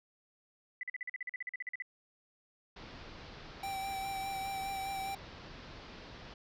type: tone bursts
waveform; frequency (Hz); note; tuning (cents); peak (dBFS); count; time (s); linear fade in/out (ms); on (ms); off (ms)
sine; 1998; B6; +20; -36; 16; 0.81-1.822; 2; 22; 44
type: low-pass noise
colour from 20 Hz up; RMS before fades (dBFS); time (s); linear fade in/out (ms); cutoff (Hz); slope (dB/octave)
pink; -50; 2.76-6.34; 5; 5200; 48
type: tone with vibrato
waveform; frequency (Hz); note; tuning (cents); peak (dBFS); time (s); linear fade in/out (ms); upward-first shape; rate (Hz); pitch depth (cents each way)
square; 779; G5; -11; -37; 3.63-5.15; 5; sine; 4.9; 18
effects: none